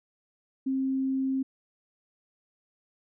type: tone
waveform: sine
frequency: 265.9 Hz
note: C4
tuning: 28 cents sharp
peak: -25 dBFS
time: 0.66-1.43 s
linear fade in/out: 10 ms
effects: none